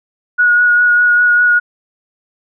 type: tone with vibrato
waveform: sine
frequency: 1452 Hz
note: F#6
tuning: 33 cents flat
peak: -7 dBFS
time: 0.38-1.6 s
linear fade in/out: 20 ms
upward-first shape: sine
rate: 5 Hz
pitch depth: 14 cents each way
effects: none